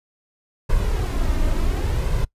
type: noise with flanger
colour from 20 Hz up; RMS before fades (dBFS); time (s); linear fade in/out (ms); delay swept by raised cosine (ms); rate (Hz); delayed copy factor
brown; -20; 0.69-2.25; 10; 1.9 to 3.3; 0.7; +0.5
effects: noise-tail reverb RT60 0.1 s tail -22 dB re dry + resampled to 32000 Hz